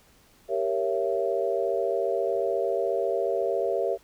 sine chord, G diminished seventh, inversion none, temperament equal with one note detuned, 392 / 466.2 / 554.4 / 671.2 Hz, G4 / Bb4 / Db5 / Fb5, 0 / 0 / 0 / +31 cents, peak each -29 dBFS, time 0.48-3.98 s, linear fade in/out 50 ms, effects pink hiss -59 dBFS RMS until 4.03 s

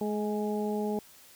harmonic tone with a mistuned harmonic, 210.8 Hz, G#3, 26 cents sharp, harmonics 1 / 2 / 3 / 4, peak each -31 / -32 / -40 / -38 dBFS, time 0.01-0.99 s, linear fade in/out 2 ms, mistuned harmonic 4, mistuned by -25 cents, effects white hiss -55 dBFS RMS until 1.35 s

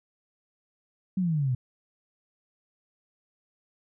sine exponential sweep, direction down, 194 to 121.1 Hz, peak -23 dBFS, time 1.17-1.55 s, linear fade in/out 5 ms, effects none

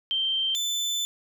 sine / 30% pulse tone pair in turn, 3136 / 3520 Hz, G7 / A7, 0 / 0 cents, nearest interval major second, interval 200 cents, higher second, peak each -23 dBFS, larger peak neither, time 0.11-0.55 / 0.55-1.05 s, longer second, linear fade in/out 0 ms, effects none

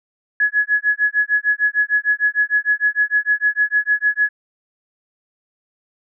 sine tone with tremolo, 1689 Hz, G#6, 29 cents sharp, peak -11 dBFS, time 0.4-4.29 s, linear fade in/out 2 ms, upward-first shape sine, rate 6.6 Hz, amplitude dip 100%, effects none

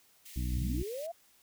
white high-pass noise, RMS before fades -50 dBFS, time 0.25-1.07 s, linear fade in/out 10 ms, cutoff 1800 Hz, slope 96 dB/octave
harmonic tone, 61.74 Hz, B1, in tune, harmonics 1 / 2 / 3 / 4 / 5, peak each -32 / -38 / -42 / -44 / -46 dBFS, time 0.36-0.83 s, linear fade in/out 5 ms
sine linear sweep, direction up, 34.7 to 698.5 Hz, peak -36 dBFS, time 0.52-1.12 s, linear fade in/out 10 ms
effects white hiss -65 dBFS RMS until 1.42 s

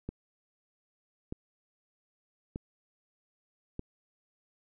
click train, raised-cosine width 3 ms, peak -23 dBFS, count 4, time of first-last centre 0.09-3.794 s, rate 0.81 Hz, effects none

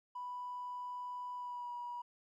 triangle tone with pitch glide, 987.8 to 968 Hz, B5 to B5, 0 to -35 cents, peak -37 dBFS, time 0.15-2.02 s, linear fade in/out 10 ms, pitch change -35 cents, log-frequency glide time 1.35-1.72 s, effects tanh soft clip ceiling -38 dBFS

